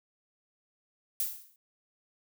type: noise with exponential decay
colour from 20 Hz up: violet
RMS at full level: -28 dBFS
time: 1.2-1.56 s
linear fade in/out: 1 ms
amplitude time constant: 77 ms
effects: none